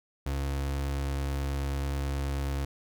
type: tone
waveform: 35% pulse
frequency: 69.3 Hz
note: C#2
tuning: in tune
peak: -27 dBFS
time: 0.26-2.65 s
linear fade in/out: 5 ms
effects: none